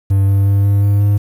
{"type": "tone with pitch steps", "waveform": "triangle", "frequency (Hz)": [98, 98.8, 99.6, 100.41, 101.22, 102.04], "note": ["G2", "G2", "G2", "G2", "G#2", "G#2"], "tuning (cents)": [0, 14, 28, 42, -44, -30], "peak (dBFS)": -7, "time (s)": [0.1, 1.18], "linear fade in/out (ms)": 10, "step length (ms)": 180, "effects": ["7-bit"]}